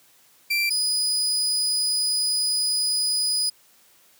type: tone pair in turn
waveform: 30% pulse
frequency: 2354 / 4965 Hz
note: D7 / D#8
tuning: +3 / -5 cents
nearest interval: octave + minor second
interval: 1292 cents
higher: second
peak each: -18 dBFS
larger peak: neither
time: 0.5-0.7 / 0.7-3.5 s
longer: second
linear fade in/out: 10 ms
effects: white hiss -57 dBFS RMS until 4.19 s + high-pass 100 Hz 12 dB/octave